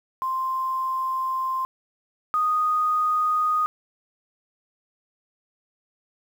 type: tone pair in turn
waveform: sine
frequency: 1046.5 / 1240.6 Hz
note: C6 / D#6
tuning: 0 / -5 cents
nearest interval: minor third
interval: 295 cents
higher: second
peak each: -23 / -19 dBFS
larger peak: second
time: 0.22-1.65 / 2.34-3.66 s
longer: first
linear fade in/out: 0 ms
effects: 8-bit